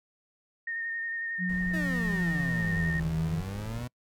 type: tone with vibrato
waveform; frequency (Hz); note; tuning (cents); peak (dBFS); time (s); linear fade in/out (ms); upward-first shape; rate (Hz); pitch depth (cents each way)
sine; 1837; A#6; -26; -31; 0.67-3; 5; square; 11; 17
type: tone with pitch glide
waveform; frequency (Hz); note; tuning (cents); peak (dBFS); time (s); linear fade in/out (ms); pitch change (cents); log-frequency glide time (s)
sine; 181.9 to 161.12; F#3 to E3; -29 to -39; -28; 1.38-3.43; 50; -210; 1.59-3.09
type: noise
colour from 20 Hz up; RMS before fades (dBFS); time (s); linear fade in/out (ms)
brown; -41; 1.49-3.85; 5
type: exponential two-way sweep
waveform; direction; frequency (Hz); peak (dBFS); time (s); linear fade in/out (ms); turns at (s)
30% pulse; down then up; 329.6 to 69.6 to 125.1; -32; 1.73-3.88; 10; 2.98
effects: noise-tail reverb RT60 0.1 s tail -26 dB re dry